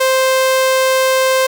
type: tone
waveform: sawtooth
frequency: 523.3 Hz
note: C5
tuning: in tune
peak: -7 dBFS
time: 0-1.47 s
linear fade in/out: 10 ms
effects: none